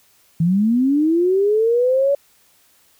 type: linear sweep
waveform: sine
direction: up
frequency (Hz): 158.3 to 570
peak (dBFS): -13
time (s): 0.4-2.15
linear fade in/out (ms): 5
effects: white hiss -56 dBFS RMS until 2.99 s